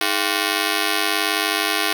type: ring-modulated tone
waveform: 5% pulse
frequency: 367.3 Hz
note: F#4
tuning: 13 cents flat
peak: -4 dBFS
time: 0.01-1.93 s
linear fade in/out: 0 ms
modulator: 49.5 Hz
effects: none